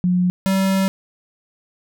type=tone pair in turn; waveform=sine / square; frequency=179.9 / 192.19 Hz; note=F#3 / G3; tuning=-48 / -34 cents; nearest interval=minor second; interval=114 cents; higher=second; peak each=-14 / -16 dBFS; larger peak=first; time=0.04-0.3 / 0.46-0.88 s; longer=second; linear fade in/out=0 ms; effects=none